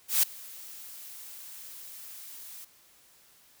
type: noise with ADSR envelope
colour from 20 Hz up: blue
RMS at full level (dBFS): -21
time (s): 0.08-2.65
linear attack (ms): 150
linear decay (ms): 7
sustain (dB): -24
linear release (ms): 9
effects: white hiss -60 dBFS RMS until 3.6 s